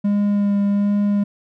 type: tone with vibrato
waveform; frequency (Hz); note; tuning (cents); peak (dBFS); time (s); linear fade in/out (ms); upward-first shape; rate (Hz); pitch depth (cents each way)
triangle; 203; G#3; -39; -13; 0.04-1.24; 10; sine; 1.3; 13
effects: none